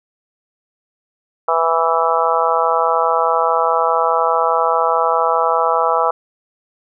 harmonic tone, 164.81 Hz, E3, in tune, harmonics 3 / 4 / 5 / 6 / 7 / 8, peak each -20 / -20 / -20 / -20 / -20 / -20 dBFS, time 1.48-6.11 s, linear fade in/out 5 ms, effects none

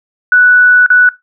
sine tone with dropouts, 1480 Hz, F#6, in tune, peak -3 dBFS, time 0.32-1.09 s, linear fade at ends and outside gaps 2 ms, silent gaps 0.863-0.902 s, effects noise-tail reverb RT60 0.2 s tail -19 dB re dry

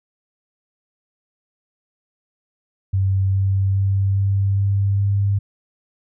sine tone with pitch steps, 96.3 / 97.03 / 97.76 / 98.49 / 99.24 / 99.98 Hz, G2 / G2 / G2 / G2 / G2 / G2, -30 / -17 / -4 / +9 / +22 / +35 cents, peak -15 dBFS, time 2.93-5.39 s, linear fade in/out 10 ms, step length 410 ms, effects none

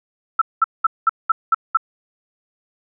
sine tone bursts, 1325 Hz, E6, 9 cents sharp, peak -10 dBFS, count 7, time 0.39-1.772 s, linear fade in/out 5 ms, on 26 ms, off 200 ms, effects none

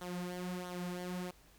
sawtooth tone with flanger, 179.3 Hz, F3, 46 cents sharp, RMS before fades -41 dBFS, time 0.01-1.31 s, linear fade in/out 5 ms, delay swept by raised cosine 0.4 to 4.8 ms, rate 1.5 Hz, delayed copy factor -0.65, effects added 50 Hz sine -65 dBFS peak until 1.58 s + pink hiss -64 dBFS RMS until 1.58 s

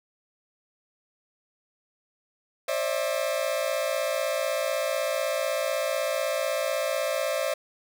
40% pulse tone cluster, 537 / 593 / 653 Hz, C5 / D5 / E5, +45 / +17 / -17 cents, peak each -29 dBFS, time 2.68-7.54 s, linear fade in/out 5 ms, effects none

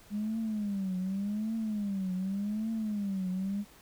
sine tone with vibrato, 203.2 Hz, G#3, 38 cents flat, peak -29 dBFS, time 0.1-3.65 s, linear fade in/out 50 ms, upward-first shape triangle, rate 0.86 Hz, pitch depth 190 cents each way, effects tanh soft clip ceiling -26 dBFS + pink hiss -57 dBFS RMS until 3.81 s

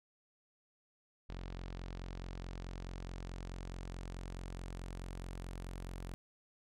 sawtooth tone with low-pass filter sweep, 44.66 Hz, F1, 39 cents sharp, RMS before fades -45 dBFS, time 1.29-6.14 s, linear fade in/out 0 ms, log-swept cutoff 4400 to 12000 Hz, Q 1.2, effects none

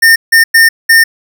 square tone bursts at uneven times, 1817 Hz, A#6, 45 cents flat, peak -3 dBFS, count 4, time 0.02-0.16 / 0.32-0.44 / 0.54-0.69 / 0.89-1.04 s, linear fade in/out 10 ms, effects none

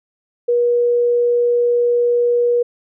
sine tone, 480.6 Hz, B4, 47 cents flat, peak -12 dBFS, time 0.48-2.63 s, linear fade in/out 10 ms, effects none

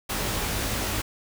pink noise with comb filter, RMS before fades -28 dBFS, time 0.09-1.02 s, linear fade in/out 10 ms, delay 19 ms, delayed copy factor +0.7, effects none

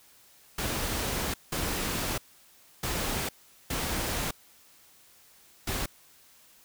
pink noise bursts at uneven times, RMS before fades -31 dBFS, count 5, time 0.58-1.34 / 1.52-2.18 / 2.83-3.29 / 3.7-4.31 / 5.67-5.86 s, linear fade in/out 5 ms, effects white hiss -58 dBFS RMS until 6.64 s

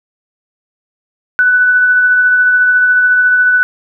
sine tone with tremolo, 1491 Hz, F#6, 13 cents sharp, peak -5 dBFS, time 1.39-3.63 s, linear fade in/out 0 ms, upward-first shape triangle, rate 14 Hz, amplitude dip 30%, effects none

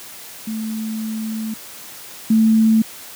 sine tone pair in turn, 220 / 221.2 Hz, A3 / A3, 0 / +9 cents, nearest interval unison, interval 9 cents, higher second, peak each -22 / -10 dBFS, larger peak second, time 0.47-1.54 / 2.3-2.82 s, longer first, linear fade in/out 5 ms, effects white hiss -37 dBFS RMS until 3.15 s + high-pass 100 Hz 12 dB/octave

